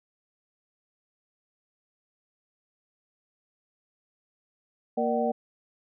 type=tone cluster; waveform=sine; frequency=232.7 / 469.7 / 598 / 757 Hz; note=A#3 / A#4 / D5 / F#5; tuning=-3 / +13 / +31 / +39 cents; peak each=-29 dBFS; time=4.97-5.32 s; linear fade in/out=10 ms; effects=none